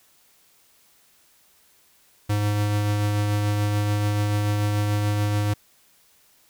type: tone with tremolo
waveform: square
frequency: 103.83 Hz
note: G#2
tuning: in tune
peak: -20 dBFS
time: 2.29-5.54 s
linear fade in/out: 10 ms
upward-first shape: triangle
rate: 6.9 Hz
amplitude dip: 25%
effects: white hiss -59 dBFS RMS until 6.49 s